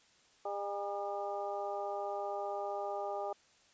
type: harmonic tone with a mistuned harmonic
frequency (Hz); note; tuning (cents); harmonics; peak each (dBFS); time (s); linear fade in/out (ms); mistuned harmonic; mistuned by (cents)
201.7; G3; +50; 2 / 3 / 4 / 5 / 6; -42 / -40 / -39 / -51 / -46; 0.45-3.33; 5; 5; -86
effects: white hiss -66 dBFS RMS until 3.73 s + resampled to 16000 Hz